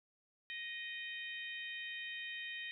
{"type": "harmonic tone with a mistuned harmonic", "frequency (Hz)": 619, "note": "D#5", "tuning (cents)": -9, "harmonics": [3, 4, 5, 6], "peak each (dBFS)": [-45, -47, -49, -51], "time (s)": [0.5, 2.71], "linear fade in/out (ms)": 0, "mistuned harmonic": 3, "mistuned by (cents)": 17, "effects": []}